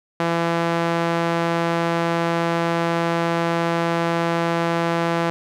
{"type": "tone with band-pass filter", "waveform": "sawtooth", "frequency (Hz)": 168.3, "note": "E3", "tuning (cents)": 36, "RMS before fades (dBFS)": -21, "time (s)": [0.2, 5.3], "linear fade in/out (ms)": 0, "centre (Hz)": 940, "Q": 0.57, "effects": []}